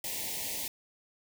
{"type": "band-stop noise", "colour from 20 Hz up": "white", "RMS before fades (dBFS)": -36, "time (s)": [0.04, 0.68], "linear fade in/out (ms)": 2, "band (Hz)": [1000, 1800], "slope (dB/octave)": 96, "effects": []}